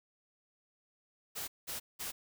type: noise bursts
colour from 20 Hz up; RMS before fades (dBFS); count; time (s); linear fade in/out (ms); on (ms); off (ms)
white; -40; 3; 1.35-2.12; 20; 130; 190
effects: none